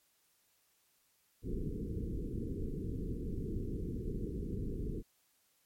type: low-pass noise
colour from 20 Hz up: pink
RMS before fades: -38 dBFS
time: 1.42-5.03 s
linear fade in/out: 50 ms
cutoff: 460 Hz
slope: 96 dB/octave
effects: white hiss -73 dBFS RMS until 5.65 s + MP3 64 kbps